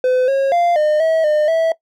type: tone with pitch steps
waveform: triangle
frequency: 508 / 544 / 694 / 607 / 645 / 605 / 653 Hz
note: B4 / C#5 / F5 / D#5 / E5 / D#5 / E5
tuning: +49 / -33 / -11 / -43 / -38 / -49 / -17 cents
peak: -10 dBFS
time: 0.04-1.72 s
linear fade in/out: 2 ms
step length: 240 ms
effects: noise-tail reverb RT60 0.1 s tail -19 dB re dry